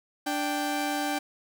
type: tone pair together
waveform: sawtooth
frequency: 293.7 / 784.1 Hz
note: D4 / G5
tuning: 0 / 0 cents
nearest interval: octave + perfect fourth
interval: 1700 cents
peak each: -26 dBFS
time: 0.26-1.19 s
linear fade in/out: 10 ms
effects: none